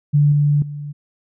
sine tone with level steps, 146.1 Hz, D3, 9 cents flat, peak -10 / -12 / -26 dBFS, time 0.13-0.93 s, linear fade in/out 20 ms, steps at 0.32 / 0.62 s, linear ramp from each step 2 ms, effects none

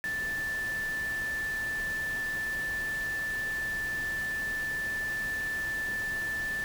sine tone in noise, 1760 Hz, A6, in tune, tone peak -30 dBFS, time 0.04-6.64 s, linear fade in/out 0 ms, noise pink, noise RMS -43 dBFS, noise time 0.04-6.64 s, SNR +10 dB, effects none

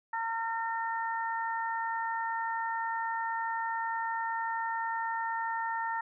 harmonic tone, 455.5 Hz, A#4, 40 cents flat, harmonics 2 / 3 / 4, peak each -32 / -39 / -37 dBFS, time 0.13-6.01 s, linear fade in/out 5 ms, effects none

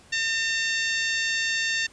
harmonic tone, 905 Hz, A5, 48 cents sharp, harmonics 2 / 3 / 4 / 5 / 6 / 7 / 8, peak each -26 / -30 / -32 / -34 / -36 / -37 / -38 dBFS, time 0.12-1.87 s, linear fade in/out 10 ms, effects pink hiss -53 dBFS RMS until 1.92 s + resampled to 22050 Hz

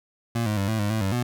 25% pulse tone with pitch steps, 116.6 / 106 / 98.4 / 110.5 / 103 / 110.3 / 96.7 / 121.8 Hz, A#2 / G#2 / G2 / A2 / G#2 / A2 / G2 / B2, +1 / +36 / +7 / +8 / -14 / +5 / -23 / -24 cents, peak -19 dBFS, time 0.35-1.23 s, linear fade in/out 5 ms, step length 110 ms, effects none

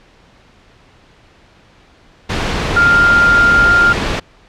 sine tone in noise, 1400 Hz, F6, 4 cents sharp, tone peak -7 dBFS, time 2.76-3.93 s, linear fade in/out 10 ms, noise pink, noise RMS -17 dBFS, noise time 2.29-4.2 s, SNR +7 dB, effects pink hiss -47 dBFS RMS until 4.48 s + low-pass 4000 Hz 12 dB/octave

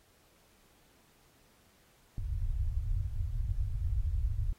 pink low-pass noise, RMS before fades -32 dBFS, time 2.18-4.53 s, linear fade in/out 2 ms, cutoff 110 Hz, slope 48 dB/octave, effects pink hiss -66 dBFS RMS until 4.58 s + AAC 48 kbps

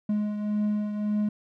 triangle beating tone pair, 209.4 / 211.2 Hz, G#3 / G#3, +15 / +29 cents, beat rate 1.8 Hz, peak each -23 / -32 dBFS, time 0.09-1.29 s, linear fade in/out 5 ms, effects none

